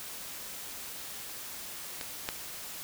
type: clicks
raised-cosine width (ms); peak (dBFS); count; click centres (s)
0.2; -19 / -14; 2; 2.012 / 2.289
effects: white hiss -42 dBFS RMS until 2.83 s